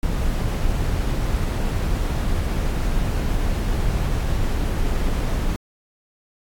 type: noise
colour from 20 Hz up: brown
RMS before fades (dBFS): -21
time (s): 0.03-5.56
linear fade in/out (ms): 0
effects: AAC 64 kbps